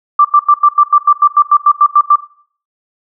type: tone bursts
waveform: sine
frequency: 1174.7 Hz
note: D6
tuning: in tune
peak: -3 dBFS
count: 14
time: 0.19-2.158 s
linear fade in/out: 5 ms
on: 57 ms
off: 90 ms
effects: noise-tail reverb RT60 0.5 s tail -17 dB re dry